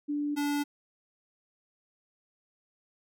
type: tone pair in turn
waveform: sine / square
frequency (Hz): 292.3 / 289.4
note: D4 / D4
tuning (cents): -8 / -25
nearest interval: unison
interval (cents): 17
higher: first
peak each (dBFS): -28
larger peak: neither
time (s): 0.08-0.36 / 0.36-0.64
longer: neither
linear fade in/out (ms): 20
effects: none